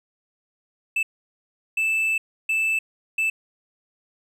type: tone bursts at uneven times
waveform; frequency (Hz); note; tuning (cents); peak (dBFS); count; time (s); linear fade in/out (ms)
triangle; 2637; E7; 0; -18; 4; 0.96-1.03 / 1.77-2.18 / 2.49-2.79 / 3.18-3.3; 5
effects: none